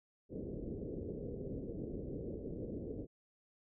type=low-pass noise; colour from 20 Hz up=white; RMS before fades=-43 dBFS; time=0.29-3.07 s; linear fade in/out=50 ms; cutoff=490 Hz; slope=48 dB/octave; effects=none